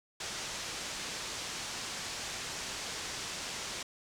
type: low-pass noise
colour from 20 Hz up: white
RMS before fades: -40 dBFS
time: 0.2-3.83 s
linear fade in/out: 5 ms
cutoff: 7200 Hz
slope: 24 dB/octave
effects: none